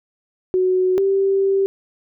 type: tone pair in turn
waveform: sine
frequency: 370 / 390.2 Hz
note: F#4 / G4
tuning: 0 / -8 cents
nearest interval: minor second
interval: 92 cents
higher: second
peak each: -14 dBFS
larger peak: neither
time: 0.54-0.98 / 0.98-1.66 s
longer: second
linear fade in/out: 0 ms
effects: none